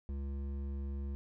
triangle tone with hard clipping, 69.3 Hz, C#2, in tune, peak -38 dBFS, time 0.09-1.15 s, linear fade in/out 0 ms, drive 14 dB, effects none

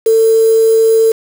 sine tone with quantisation, 447.7 Hz, A4, 30 cents sharp, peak -6 dBFS, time 0.06-1.12 s, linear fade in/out 5 ms, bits 4, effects none

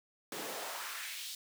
pink noise with high-pass filter sweep, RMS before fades -42 dBFS, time 0.32-1.35 s, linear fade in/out 2 ms, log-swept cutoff 270 to 4300 Hz, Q 1.6, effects none

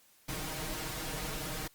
pink noise with comb filter, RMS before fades -38 dBFS, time 0.28-1.68 s, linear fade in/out 10 ms, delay 6.4 ms, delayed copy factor +0.8, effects white hiss -64 dBFS RMS until 1.74 s + Opus 48 kbps

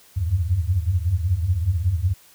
sine tone cluster, 80.6 / 91.7 / 96.9 Hz, E2 / F#2 / G2, -38 / -15 / -20 cents, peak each -23 dBFS, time 0.16-2.14 s, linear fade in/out 20 ms, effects white hiss -52 dBFS RMS until 2.34 s

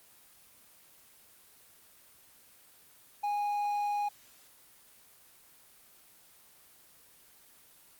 triangle tone, 824 Hz, G#5, 14 cents flat, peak -27 dBFS, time 3.23-4.09 s, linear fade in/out 10 ms, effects white hiss -59 dBFS RMS until 7.99 s + Opus 24 kbps

